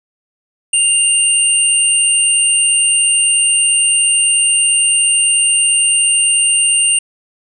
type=tone pair together; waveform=sine; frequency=2794 / 8837 Hz; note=F7 / C#9; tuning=0 / -6 cents; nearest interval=octave + minor sixth; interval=1994 cents; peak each=-14 / -11 dBFS; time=0.73-6.99 s; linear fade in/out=5 ms; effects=none